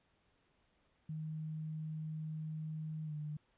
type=tone with pitch glide; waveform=sine; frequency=156.3 to 150.54 Hz; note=D#3 to D3; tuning=+8 to +43 cents; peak=-39 dBFS; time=1.09-3.37 s; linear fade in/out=5 ms; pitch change=-65 cents; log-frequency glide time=3.05-3.13 s; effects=pink hiss -75 dBFS RMS until 3.57 s + resampled to 8000 Hz